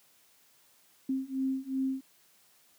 sine beating tone pair, 263.9 / 266.6 Hz, C4 / C4, +15 / +33 cents, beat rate 2.7 Hz, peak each -33 / -32 dBFS, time 1.09-2.01 s, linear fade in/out 5 ms, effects white hiss -64 dBFS RMS until 2.78 s + high-pass 100 Hz 12 dB/octave

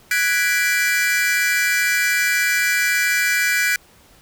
45% pulse chord, G# half-diminished seventh, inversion third, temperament equal, 1480 / 1661.2 / 1975.5 / 2349 Hz, F#6 / G#6 / B6 / D7, 0 / 0 / 0 / 0 cents, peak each -22 dBFS, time 0.11-3.76 s, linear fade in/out 2 ms, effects pink hiss -51 dBFS RMS until 4.21 s

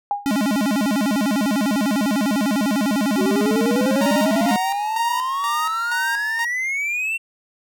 sine tone with exponential decay, 814 Hz, G#5, 35 cents flat, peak -15 dBFS, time 0.11-0.33 s, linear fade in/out 1 ms, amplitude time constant 47 ms
square tone with vibrato, 240.8 Hz, B3, 44 cents flat, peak -18 dBFS, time 0.26-4.56 s, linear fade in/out 0 ms, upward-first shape square, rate 10 Hz, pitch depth 250 cents each way
triangle exponential sweep, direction up, 363.6 to 2735 Hz, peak -19 dBFS, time 3.17-7.18 s, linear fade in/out 20 ms
sawtooth tone with tremolo, 932.3 Hz, A#5, in tune, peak -19 dBFS, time 4.01-6.45 s, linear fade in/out 5 ms, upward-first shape square, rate 2.1 Hz, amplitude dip 65%
effects none

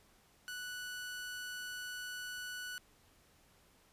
sawtooth tone, 1480 Hz, F#6, in tune, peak -38 dBFS, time 0.48-2.78 s, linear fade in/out 0 ms, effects pink hiss -67 dBFS RMS until 3.92 s + resampled to 32000 Hz

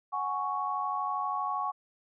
sine chord, F# suspended second, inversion none, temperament just, 740 / 832.5 / 1110 Hz, F#5 / G#5 / C#6, 0 / +4 / +2 cents, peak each -36 / -35 / -31 dBFS, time 0.12-1.72 s, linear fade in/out 20 ms, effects none

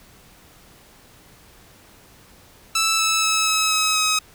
10% pulse tone with pitch steps, 1318.5 / 1308.6 / 1298.8 / 1289.1 / 1279.5 / 1269.9 Hz, E6 / E6 / E6 / E6 / D#6 / D#6, 0 / -13 / -26 / -39 / +48 / +35 cents, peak -9 dBFS, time 2.75-4.19 s, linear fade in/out 5 ms, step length 240 ms, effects pink hiss -50 dBFS RMS until 4.34 s

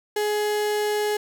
35% pulse tone, 419.6 Hz, G#4, 18 cents sharp, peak -20 dBFS, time 0.16-1.17 s, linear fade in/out 5 ms, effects none

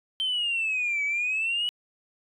sine exponential two-way sweep, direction down then up, 3128 to 2267 to 2953 Hz, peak -23 dBFS, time 0.2-1.69 s, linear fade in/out 0 ms, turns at 1.04 s, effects tanh soft clip ceiling -21 dBFS

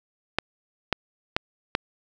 clicks, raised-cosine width 0.3 ms, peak -5 dBFS, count 4, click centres 0.386 / 0.927 / 1.365 / 1.751 s, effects none

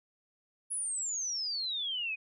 sine exponential sweep, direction down, 10520 to 2474 Hz, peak -32 dBFS, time 0.7-2.16 s, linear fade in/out 20 ms, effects none

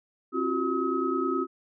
sine tone cluster, 267.7 / 346.2 / 376 / 1276 Hz, C4 / F4 / F#4 / D#6, +40 / -15 / +28 / +43 cents, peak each -30 dBFS, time 0.32-1.47 s, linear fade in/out 50 ms, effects none

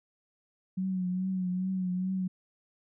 sine tone with vibrato, 185 Hz, F#3, in tune, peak -28 dBFS, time 0.77-2.28 s, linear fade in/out 10 ms, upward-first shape triangle, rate 2.4 Hz, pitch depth 50 cents each way, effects none

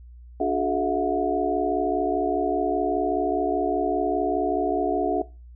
sine tone cluster, 291.8 / 365.4 / 424.6 / 656 / 721 Hz, D4 / F#4 / G#4 / E5 / F#5, -11 / -22 / +38 / -9 / -45 cents, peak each -27 dBFS, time 0.4-5.22 s, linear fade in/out 5 ms, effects noise-tail reverb RT60 0.3 s tail -20 dB re dry + added 60 Hz sine -42 dBFS peak until 5.55 s

